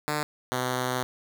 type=tone pair in turn; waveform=5% pulse; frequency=149.7 / 126.82 Hz; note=D3 / B2; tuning=+33 / +46 cents; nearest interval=minor third; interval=287 cents; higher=first; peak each=-15 / -15 dBFS; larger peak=neither; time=0.08-0.23 / 0.52-1.03 s; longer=second; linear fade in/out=0 ms; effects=none